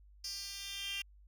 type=tone with high-pass filter sweep; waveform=10% pulse; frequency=396.7 Hz; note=G4; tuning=21 cents sharp; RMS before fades=-42 dBFS; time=0.24-1.02 s; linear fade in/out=5 ms; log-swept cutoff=4900 to 2900 Hz; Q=7.5; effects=added 50 Hz sine -57 dBFS peak until 1.27 s